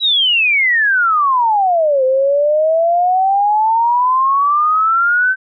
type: exponential two-way sweep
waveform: sine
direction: down then up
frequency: 3951 to 514 to 1546 Hz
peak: -10 dBFS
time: 0-5.36 s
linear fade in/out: 50 ms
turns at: 2.04 s
effects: none